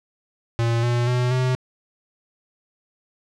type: tone with pitch steps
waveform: square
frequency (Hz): 116.54 / 120.23 / 124.04 / 127.97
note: A#2 / B2 / B2 / C3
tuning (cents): 0 / -46 / +8 / -38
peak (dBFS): -19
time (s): 0.59-1.55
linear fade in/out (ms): 0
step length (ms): 240
effects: low-pass 6000 Hz 12 dB/octave